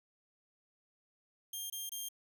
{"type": "tone bursts", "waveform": "10% pulse", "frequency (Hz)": 3200, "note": "G7", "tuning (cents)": 35, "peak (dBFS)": -31, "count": 3, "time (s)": [1.53, 2.088], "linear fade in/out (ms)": 5, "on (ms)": 170, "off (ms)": 24, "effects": []}